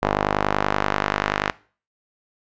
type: tone with band-pass filter sweep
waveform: sawtooth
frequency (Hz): 50.4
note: G1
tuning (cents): +49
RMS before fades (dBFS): -23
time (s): 0.02-1.51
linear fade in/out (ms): 5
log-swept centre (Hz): 870 to 1600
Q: 1.1
effects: noise-tail reverb RT60 0.4 s tail -20 dB re dry + resampled to 16000 Hz